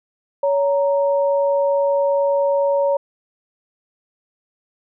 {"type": "tone pair together", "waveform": "sine", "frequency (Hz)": [562.2, 932.3], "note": ["C#5", "A#5"], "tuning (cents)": [24, 0], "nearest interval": "major sixth", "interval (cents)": 876, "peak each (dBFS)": [-15, -24], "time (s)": [0.43, 2.97], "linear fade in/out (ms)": 5, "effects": []}